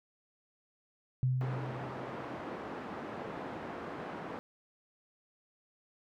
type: tone with exponential decay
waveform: sine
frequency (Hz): 128.4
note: C3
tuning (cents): -32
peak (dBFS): -25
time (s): 1.23-2.57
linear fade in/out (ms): 0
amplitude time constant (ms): 290
type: band-pass noise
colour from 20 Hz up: pink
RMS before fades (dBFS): -42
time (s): 1.41-4.39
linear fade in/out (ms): 0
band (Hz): 210 to 1300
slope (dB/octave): 12
effects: none